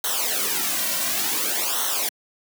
white noise with flanger, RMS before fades -24 dBFS, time 0.04-2.09 s, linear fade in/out 2 ms, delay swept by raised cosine 0.41 to 2.41 ms, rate 0.56 Hz, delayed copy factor -0.8, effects high-pass 200 Hz 12 dB/octave

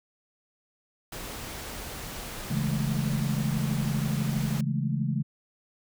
pink noise, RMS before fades -38 dBFS, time 1.12-4.61 s, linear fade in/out 5 ms
sine chord, A major seventh, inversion first, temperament equal, 138.59 / 164.81 / 207.7 / 220 Hz, C#3 / E3 / G#3 / A3, 0 / 0 / 0 / 0 cents, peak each -28 / -31 / -33 / -33 dBFS, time 2.5-5.23 s, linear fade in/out 10 ms
effects none

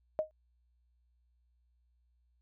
sine tone with exponential decay, 622.3 Hz, D#5, in tune, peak -24 dBFS, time 0.19-0.31 s, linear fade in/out 0 ms, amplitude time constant 24 ms, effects added 60 Hz sine -69 dBFS peak until 2.41 s

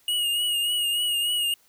square tone with vibrato, 2875 Hz, F7, 50 cents sharp, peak -23 dBFS, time 0.08-1.54 s, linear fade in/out 2 ms, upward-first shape triangle, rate 3.4 Hz, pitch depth 46 cents each way, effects white hiss -61 dBFS RMS until 1.68 s

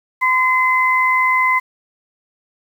sine tone pair together, 1025 / 2050 Hz, C6 / C7, -36 / -36 cents, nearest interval octave, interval 1200 cents, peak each -15 dBFS, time 0.21-1.6 s, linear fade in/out 20 ms, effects 7-bit

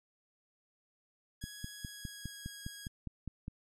10% pulse tone with pitch glide, 1667 to 1648.8 Hz, G#6 to G#6, +6 to -13 cents, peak -38 dBFS, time 1.41-2.88 s, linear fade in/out 10 ms, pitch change -19 cents, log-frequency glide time 1.75-2.46 s
click train, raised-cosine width 5 ms, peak -28 dBFS, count 11, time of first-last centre 1.44-3.481 s, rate 4.9 Hz
effects none

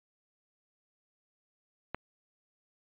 click, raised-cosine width 0.5 ms, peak -19 dBFS, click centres 1.946 s, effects resampled to 8000 Hz

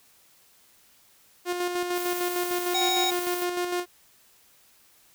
sawtooth tone with tremolo, 355 Hz, F4, 28 cents sharp, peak -21 dBFS, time 1.45-3.86 s, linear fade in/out 50 ms, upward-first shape square, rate 6.6 Hz, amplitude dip 40%
blue noise, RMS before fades -36 dBFS, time 1.93-3.47 s, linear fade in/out 50 ms
harmonic tone, 757 Hz, F#5, 39 cents sharp, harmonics 1 / 3 / 5 / 7 / 9, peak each -27 / -35 / -26 / -37 / -34 dBFS, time 2.74-3.11 s, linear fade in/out 10 ms
effects white hiss -59 dBFS RMS until 5.14 s

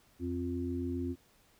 harmonic tone, 87.31 Hz, F2, in tune, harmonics 1 / 3 / 4, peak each -38 / -35 / -39 dBFS, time 0.19-1.16 s, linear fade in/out 50 ms, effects pink hiss -66 dBFS RMS until 1.59 s

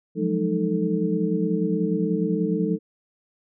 sine tone cluster, 172.4 / 182.5 / 209 / 308.6 / 443.3 Hz, F3 / F#3 / G#3 / D#4 / A4, -22 / -24 / +11 / -14 / +13 cents, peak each -27 dBFS, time 0.15-2.79 s, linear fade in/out 50 ms, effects none

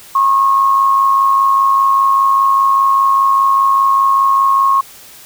sine tone with amplitude modulation, 1087 Hz, C#6, 34 cents flat, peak -6 dBFS, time 0.15-4.81 s, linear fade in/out 5 ms, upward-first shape sine, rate 105 Hz, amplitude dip 45%, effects white hiss -38 dBFS RMS until 5.25 s

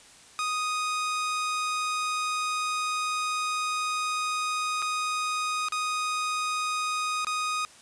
sawtooth tone with dropouts, 1244.5 Hz, D#6, in tune, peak -23 dBFS, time 0.39-7.65 s, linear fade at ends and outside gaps 0 ms, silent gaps 4.82-4.824 / 5.685-5.722 / 7.247-7.269 s, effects white hiss -52 dBFS RMS until 7.81 s + resampled to 22050 Hz

